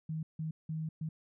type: tone bursts at uneven times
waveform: sine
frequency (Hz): 158.2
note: D#3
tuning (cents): +29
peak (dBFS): -34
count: 4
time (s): 0.09-0.23 / 0.39-0.51 / 0.69-0.89 / 1.01-1.09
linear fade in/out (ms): 5
effects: none